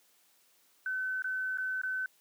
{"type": "tone with dropouts", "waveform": "sine", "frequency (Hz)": 1520, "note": "F#6", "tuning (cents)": 46, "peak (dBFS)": -31, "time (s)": [0.86, 2.06], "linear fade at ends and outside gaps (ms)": 2, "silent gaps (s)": [[1.222, 1.243], [1.574, 1.583], [1.816, 1.834]], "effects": ["white hiss -67 dBFS RMS until 2.2 s", "high-pass 200 Hz 12 dB/octave"]}